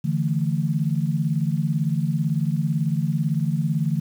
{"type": "chord", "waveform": "sine", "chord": "D suspended second", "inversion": "none", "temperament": "equal", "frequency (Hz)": [146.83, 164.81, 220], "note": ["D3", "E3", "A3"], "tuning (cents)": [0, 0, 0], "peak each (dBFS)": [-23, -23, -28], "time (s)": [0.04, 4], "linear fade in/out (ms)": 10, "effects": ["8-bit"]}